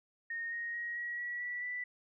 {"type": "tone with pitch steps", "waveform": "sine", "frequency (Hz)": [1849, 1869.4, 1890, 1910.9, 1932, 1953.3, 1974.9], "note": ["A#6", "A#6", "A#6", "A#6", "B6", "B6", "B6"], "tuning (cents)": [-15, 4, 23, 42, -39, -20, -1], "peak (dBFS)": -36, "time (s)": [0.3, 1.84], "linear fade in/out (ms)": 5, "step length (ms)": 220, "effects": []}